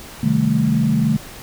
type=chord; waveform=sine; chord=A half-diminished seventh; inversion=first; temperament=equal; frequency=130.81 / 155.56 / 196 / 220 Hz; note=C3 / Eb3 / G3 / A3; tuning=0 / 0 / 0 / 0 cents; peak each=-22 / -19 / -22 / -17 dBFS; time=0.23-1.17 s; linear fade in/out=5 ms; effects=pink hiss -37 dBFS RMS until 1.42 s